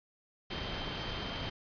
sine tone in noise, 3136 Hz, G7, in tune, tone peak -44 dBFS, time 0.5-1.5 s, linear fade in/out 10 ms, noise pink, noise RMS -38 dBFS, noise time 0.5-1.5 s, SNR -9 dB, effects resampled to 11025 Hz

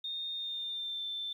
sine tone with pitch glide, 3666 to 3547 Hz, A#7 to A7, -30 to +13 cents, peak -35 dBFS, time 0.04-1.33 s, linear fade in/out 5 ms, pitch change -57 cents, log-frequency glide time 0.34-1.05 s, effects 11-bit

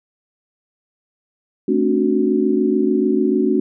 sine chord, D dominant seventh, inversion second, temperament equal with one note detuned, 220 / 267 / 293.7 / 370 Hz, A3 / C4 / D4 / F#4, 0 / +35 / 0 / 0 cents, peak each -20 / -20 / -20 / -18 dBFS, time 1.68-3.6 s, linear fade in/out 5 ms, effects none

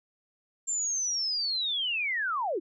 sine linear sweep, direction down, 7380 to 288.7 Hz, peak -27 dBFS, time 0.67-2.6 s, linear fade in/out 20 ms, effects none

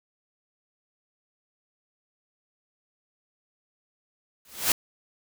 white noise with exponential growth, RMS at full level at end -18 dBFS, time 4.45-4.72 s, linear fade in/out 2 ms, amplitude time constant 57 ms, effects none

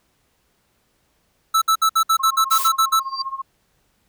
square tone bursts, 1315 Hz, E6, 5 cents flat, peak -14 dBFS, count 11, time 1.54-2.998 s, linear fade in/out 10 ms, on 78 ms, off 60 ms
sine tone with tremolo, 1075 Hz, C6, 47 cents sharp, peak -22 dBFS, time 2.19-3.42 s, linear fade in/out 10 ms, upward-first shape sine, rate 15 Hz, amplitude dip 85%
blue noise, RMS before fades -25 dBFS, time 2.5-2.69 s, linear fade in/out 20 ms
sine tone with exponential growth, 4699 Hz, D8, in tune, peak -20 dBFS, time 3-3.22 s, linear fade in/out 5 ms, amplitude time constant 46 ms
effects pink hiss -65 dBFS RMS until 4.08 s

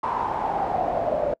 brown noise with band-pass filter sweep, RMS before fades -25 dBFS, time 0.03-1.34 s, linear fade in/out 5 ms, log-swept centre 990 to 590 Hz, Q 7.3, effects noise-tail reverb RT60 0.1 s tail -26 dB re dry

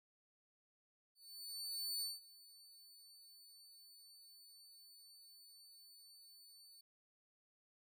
sawtooth tone with ADSR envelope, 4498 Hz, C#8, 24 cents sharp, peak -36 dBFS, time 1.15-6.81 s, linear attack 870 ms, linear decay 180 ms, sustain -21 dB, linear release 4 ms, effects none

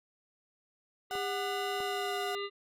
harmonic tone, 401.9 Hz, G4, 43 cents sharp, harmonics 1 / 3 / 5 / 7 / 9 / 10, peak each -36 / -41 / -43 / -43 / -49 / -48 dBFS, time 1.1-2.5 s, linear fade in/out 50 ms
35% pulse tone with pitch glide, 740 to 726.4 Hz, F#5 to F#5, 0 to -32 cents, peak -34 dBFS, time 1.11-2.35 s, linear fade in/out 0 ms, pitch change -32 cents, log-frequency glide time 1.76-2.13 s
clicks, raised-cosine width 1 ms, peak -30 dBFS, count 2, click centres 1.154 / 1.804 s
effects none

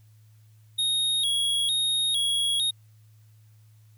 square tone with vibrato, 3520 Hz, A7, in tune, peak -23 dBFS, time 0.78-2.71 s, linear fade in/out 10 ms, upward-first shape square, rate 1.1 Hz, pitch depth 100 cents each way, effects added 108 Hz sine -52 dBFS peak until 3.97 s + white hiss -68 dBFS RMS until 3.97 s

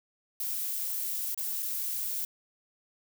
violet noise with dropouts, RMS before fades -33 dBFS, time 0.4-2.25 s, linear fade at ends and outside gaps 2 ms, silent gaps 1.346-1.376 / 1.624-1.627 s, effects none

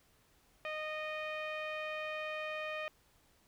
sawtooth tone with low-pass filter, 617 Hz, D#5, 15 cents flat, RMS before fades -40 dBFS, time 0.65-2.88 s, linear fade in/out 0 ms, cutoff 2500 Hz, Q 3.1, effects pink hiss -69 dBFS RMS until 3.47 s

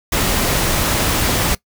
pink noise, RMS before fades -17 dBFS, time 0.12-1.55 s, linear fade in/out 5 ms, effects noise-tail reverb RT60 0.1 s tail -21 dB re dry

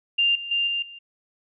sine tone with level steps, 2794 Hz, F7, in tune, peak -17 / -31 / -20 / -23 / -39 dBFS, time 0.18-0.99 s, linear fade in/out 10 ms, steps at 0.35 / 0.51 / 0.67 / 0.82 s, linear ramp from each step 5 ms, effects none

